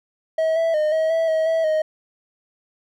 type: tone with pitch steps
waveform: triangle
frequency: 641 / 658 / 611 / 637 / 654 / 637 / 651 / 624 Hz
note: E5 / E5 / D#5 / D#5 / E5 / D#5 / E5 / D#5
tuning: -49 / -3 / -32 / +41 / -14 / +41 / -22 / +5 cents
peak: -15 dBFS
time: 0.38-1.82 s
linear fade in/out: 5 ms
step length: 180 ms
effects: none